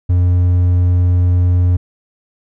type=tone; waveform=triangle; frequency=89.1 Hz; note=F2; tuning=35 cents sharp; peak=-7 dBFS; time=0.09-1.77 s; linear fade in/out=10 ms; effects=none